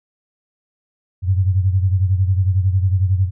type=beating tone pair; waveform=sine; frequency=92.5 / 103.5 Hz; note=F#2 / G#2; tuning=0 / -5 cents; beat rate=11 Hz; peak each=-14 / -20 dBFS; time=1.22-3.31 s; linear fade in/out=50 ms; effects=none